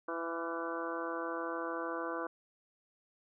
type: harmonic tone with a mistuned harmonic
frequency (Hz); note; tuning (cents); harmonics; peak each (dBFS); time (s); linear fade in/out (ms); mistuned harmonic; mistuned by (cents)
166.6; E3; +19; 2 / 3 / 4 / 5 / 6 / 7 / 8 / 9; -41 / -41 / -44 / -50 / -44 / -42 / -47 / -45; 0.08-2.27; 5; 8; +54
effects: none